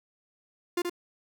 45% pulse tone with echo, 350.6 Hz, F4, 7 cents sharp, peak -25 dBFS, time 0.77-0.82 s, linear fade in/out 5 ms, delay 77 ms, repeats 1, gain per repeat -4 dB, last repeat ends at 0.897 s, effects none

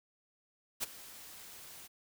white noise with ADSR envelope, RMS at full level -33 dBFS, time 0.8-1.88 s, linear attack 31 ms, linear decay 18 ms, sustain -18 dB, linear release 22 ms, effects none

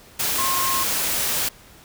sine tone in noise, 1068 Hz, C6, 35 cents sharp, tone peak -23 dBFS, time 0.38-0.84 s, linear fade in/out 10 ms, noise white, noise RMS -23 dBFS, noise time 0.19-1.49 s, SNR -3 dB, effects pink hiss -48 dBFS RMS until 1.84 s

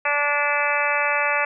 harmonic tone, 290.4 Hz, D4, 19 cents flat, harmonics 2 / 3 / 4 / 5 / 6 / 7 / 8 / 9, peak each -27 / -27 / -27 / -27 / -27 / -27 / -27 / -27 dBFS, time 0.05-1.45 s, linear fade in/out 5 ms, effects none

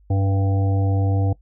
harmonic tone with a mistuned harmonic, 98 Hz, G2, in tune, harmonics 1 / 3 / 5 / 7 / 8, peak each -17 / -27 / -31 / -34 / -35 dBFS, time 0.1-1.33 s, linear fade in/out 5 ms, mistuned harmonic 3, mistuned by -31 cents, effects noise-tail reverb RT60 0.1 s tail -19 dB re dry + added 50 Hz sine -50 dBFS peak until 1.41 s

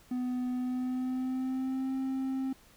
triangle tone with pitch glide, 250 to 264.7 Hz, B3 to C4, +21 to +20 cents, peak -28 dBFS, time 0.11-2.53 s, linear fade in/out 5 ms, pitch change +99 cents, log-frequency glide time 0.51-1.94 s, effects pink hiss -60 dBFS RMS until 2.76 s

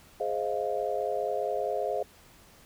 sine chord, F minor seventh, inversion first, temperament just, 419.1 / 523.8 / 628.6 / 698.5 Hz, Ab4 / C5 / Eb5 / F5, +16 / +2 / +18 / 0 cents, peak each -33 dBFS, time 0.2-2.03 s, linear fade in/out 5 ms, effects pink hiss -56 dBFS RMS until 2.65 s

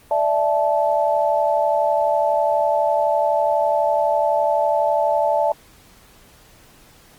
sine chord, D suspended second, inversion none, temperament equal with one note detuned, 587.3 / 659.3 / 870.4 Hz, D5 / E5 / A5, 0 / 0 / -19 cents, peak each -20 dBFS, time 0.11-5.52 s, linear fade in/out 2 ms, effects pink hiss -50 dBFS RMS until 7.18 s + Opus 32 kbps

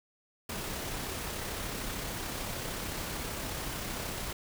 pink noise with amplitude modulation, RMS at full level -36 dBFS, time 0.49-4.33 s, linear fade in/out 5 ms, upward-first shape sine, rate 33.4 Hz, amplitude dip 25%, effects none

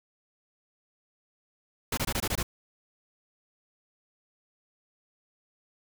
pink noise bursts, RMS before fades -29 dBFS, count 7, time 1.92-2.43 s, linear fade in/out 5 ms, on 54 ms, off 22 ms, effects none

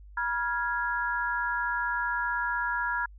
sine chord, F diminished, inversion second, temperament equal with one note detuned, 966.3 / 1396.9 / 1661.2 Hz, Cb6 / F6 / Ab6, -38 / 0 / 0 cents, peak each -31 dBFS, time 0.17-3.06 s, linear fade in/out 5 ms, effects added 50 Hz sine -46 dBFS peak until 3.18 s

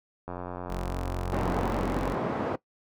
click train, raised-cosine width 1 ms, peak -22 dBFS, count 138, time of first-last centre 0.28-1.812 s, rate 89.4 Hz
sawtooth tone, 45.05 Hz, F#1, 45 cents flat, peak -27 dBFS, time 0.69-2.15 s, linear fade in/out 20 ms
pink band-pass noise, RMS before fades -30 dBFS, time 1.32-2.56 s, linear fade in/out 10 ms, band 190 to 940 Hz, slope 12 dB/octave
effects noise-tail reverb RT60 0.1 s tail -19 dB re dry

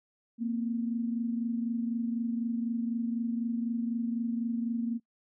sine tone pair together, 230.9 / 254.9 Hz, A#3 / C4, -16 / -45 cents, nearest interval major second, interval 171 cents, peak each -29 / -37 dBFS, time 0.38-5 s, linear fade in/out 50 ms, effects noise-tail reverb RT60 0.1 s tail -25 dB re dry

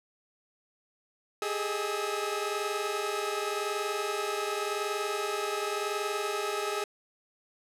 sawtooth tone cluster, 404.2 / 425.1 / 622 / 1285 Hz, G#4 / G#4 / D#5 / E6, -47 / +40 / -1 / -45 cents, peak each -30 / -31 / -36 / -32 dBFS, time 1.42-6.84 s, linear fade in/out 2 ms, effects low-pass 12000 Hz 12 dB/octave

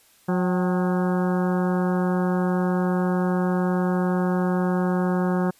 harmonic tone with a mistuned harmonic, 180.9 Hz, F#3, 39 cents flat, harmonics 1 / 2 / 3 / 4 / 5 / 6 / 7 / 8 / 9, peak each -21 / -27 / -31 / -33 / -35 / -37 / -38 / -39 / -40 dBFS, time 0.28-5.51 s, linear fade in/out 10 ms, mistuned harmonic 4, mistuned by +76 cents, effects white hiss -57 dBFS RMS until 5.59 s + resampled to 32000 Hz

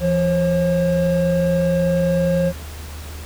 triangle tone pair together, 169.77 / 539 Hz, F3 / C#5, -49 / -49 cents, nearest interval octave + minor sixth, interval 2000 cents, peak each -16 dBFS, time 0-2.53 s, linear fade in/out 50 ms, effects added 76 Hz sine -31 dBFS peak until 3.25 s + pink hiss -38 dBFS RMS until 3.25 s

